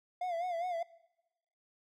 triangle tone with vibrato, 698.5 Hz, F5, in tune, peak -31 dBFS, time 0.21-0.83 s, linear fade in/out 5 ms, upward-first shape sine, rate 4.9 Hz, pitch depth 91 cents each way, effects noise-tail reverb RT60 0.9 s tail -19 dB re dry

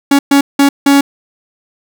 45% pulse tone bursts at uneven times, 280 Hz, C#4, 18 cents sharp, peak -5 dBFS, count 4, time 0.11-0.19 / 0.31-0.41 / 0.59-0.69 / 0.86-1.01 s, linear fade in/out 5 ms, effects none

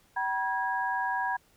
sine tone cluster, 765 / 965 / 1646 Hz, G5 / B5 / G#6, -42 / -40 / -16 cents, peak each -33 / -30 / -32 dBFS, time 0.16-1.37 s, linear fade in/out 10 ms, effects pink hiss -64 dBFS RMS until 1.56 s

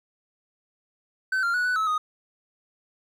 triangle tone with pitch steps, 1528 / 1389 / 1470 / 1489 / 1296 / 1244 Hz, G6 / F6 / F#6 / F#6 / E6 / D#6, -45 / -10 / -12 / +11 / -30 / -1 cents, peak -20 dBFS, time 1.32-1.98 s, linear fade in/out 5 ms, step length 110 ms, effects none

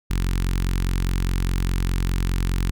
sawtooth tone with notch filter, 44.9 Hz, F1, 49 cents sharp, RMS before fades -22 dBFS, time 0.1-2.71 s, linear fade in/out 10 ms, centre 610 Hz, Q 0.55, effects none

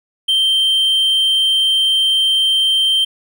triangle tone, 3136 Hz, G7, in tune, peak -10 dBFS, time 0.28-3.05 s, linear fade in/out 10 ms, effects none

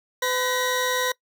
20% pulse tone pair together, 505 / 1909.2 Hz, B4 / A#6, +39 / +41 cents, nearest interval octave + major seventh, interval 2302 cents, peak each -19 / -21 dBFS, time 0.22-1.12 s, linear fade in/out 5 ms, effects noise-tail reverb RT60 0.1 s tail -23 dB re dry

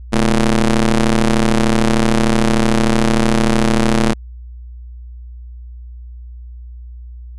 sawtooth ring-modulated tone, 116.54 Hz, A#2, in tune, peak -4 dBFS, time 0.12-4.14 s, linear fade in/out 20 ms, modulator 99.9 Hz, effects added 60 Hz sine -30 dBFS peak until 7.38 s + resampled to 24000 Hz

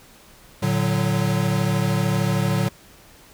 square chord, Bb augmented, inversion none, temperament equal with one note detuned, 113.62 / 146.83 / 185 Hz, Bb2 / D3 / F#3, -44 / 0 / 0 cents, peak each -24 dBFS, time 0.62-2.69 s, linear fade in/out 10 ms, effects pink hiss -49 dBFS RMS until 3.33 s

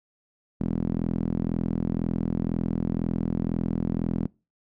sawtooth tone with band-pass filter, 42 Hz, E1, 33 cents sharp, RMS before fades -27 dBFS, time 0.6-4.27 s, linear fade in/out 10 ms, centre 220 Hz, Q 2.3, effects noise-tail reverb RT60 0.3 s tail -25 dB re dry

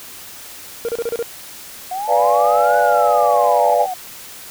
triangle tone bursts, 466.2 Hz, A#4, in tune, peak -16 dBFS, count 6, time 0.85-1.226 s, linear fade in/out 0 ms, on 36 ms, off 32 ms
sine linear two-way sweep, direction up then down, 717 to 1490 to 717 Hz, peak -21 dBFS, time 1.91-3.94 s, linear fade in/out 5 ms, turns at 2.78 s
sine chord, B diminished seventh, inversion none, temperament equal, 493.9 / 587.3 / 698.5 / 830.6 Hz, B4 / D5 / F5 / Ab5, 0 / 0 / 0 / 0 cents, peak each -19 / -16 / -16 / -16 dBFS, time 2.07-3.87 s, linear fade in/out 50 ms
effects tanh soft clip ceiling -2 dBFS + white hiss -36 dBFS RMS until 4.5 s

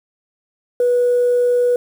sine tone, 489 Hz, B4, 17 cents flat, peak -11 dBFS, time 0.8-1.76 s, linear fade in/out 2 ms, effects tanh soft clip ceiling -8 dBFS + 7-bit

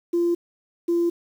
sine tone pair in turn, 344.2 / 342.3 Hz, F4 / F4, -25 / -35 cents, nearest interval unison, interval 10 cents, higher first, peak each -17 dBFS, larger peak neither, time 0.13-0.35 / 0.88-1.1 s, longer neither, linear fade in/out 10 ms, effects tanh soft clip ceiling -14 dBFS + 8-bit

